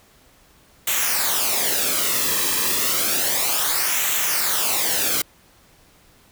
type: noise with flanger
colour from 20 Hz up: white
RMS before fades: -21 dBFS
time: 0.87-5.22 s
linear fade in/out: 5 ms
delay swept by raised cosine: 0.2 to 1.4 ms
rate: 0.31 Hz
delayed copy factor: -0.65
effects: pink hiss -54 dBFS RMS until 6.31 s